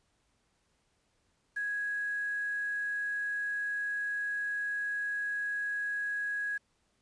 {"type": "tone with quantisation", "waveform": "sine", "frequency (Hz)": 1661.2, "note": "G#6", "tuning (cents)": 0, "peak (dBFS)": -31, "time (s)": [1.56, 6.58], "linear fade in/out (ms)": 10, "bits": 9, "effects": ["pink hiss -74 dBFS RMS until 7.01 s", "resampled to 22050 Hz"]}